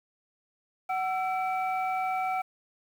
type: tone cluster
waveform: sine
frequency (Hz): 750 / 1336 / 2307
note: F#5 / E6 / D7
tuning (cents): +23 / +23 / -31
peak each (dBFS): -27 / -35 / -36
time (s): 0.89-2.42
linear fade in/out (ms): 10
effects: tanh soft clip ceiling -19 dBFS + 9-bit